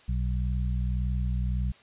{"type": "harmonic tone", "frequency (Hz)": 61.74, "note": "B1", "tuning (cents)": 0, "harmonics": [1, 2, 3], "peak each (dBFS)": [-26, -32, -36], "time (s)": [0.08, 1.72], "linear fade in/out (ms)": 10, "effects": ["white hiss -56 dBFS RMS until 1.82 s", "resampled to 8000 Hz"]}